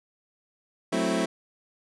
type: chord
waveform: 25% pulse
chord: F# half-diminished seventh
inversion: none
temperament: equal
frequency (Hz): 185 / 220 / 261.6 / 329.6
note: F#3 / A3 / C4 / E4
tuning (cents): 0 / 0 / 0 / 0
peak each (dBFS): -26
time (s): 0.92-1.26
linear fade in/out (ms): 10
effects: resampled to 24000 Hz